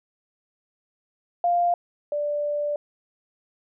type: tone pair in turn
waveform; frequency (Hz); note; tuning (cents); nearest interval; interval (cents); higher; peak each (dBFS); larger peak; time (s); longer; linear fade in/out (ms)
sine; 698.5 / 587.4; F5 / D5; 0 / 0; minor third; 300; first; -18 / -23; first; 1.44-1.74 / 2.12-2.76; second; 2
effects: none